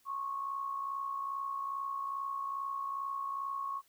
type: tone with amplitude modulation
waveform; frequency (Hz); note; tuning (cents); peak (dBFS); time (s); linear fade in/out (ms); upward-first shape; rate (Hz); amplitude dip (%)
sine; 1100; C#6; -14; -32; 0.05-3.82; 50; sine; 62.4; 55
effects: white hiss -69 dBFS RMS until 3.88 s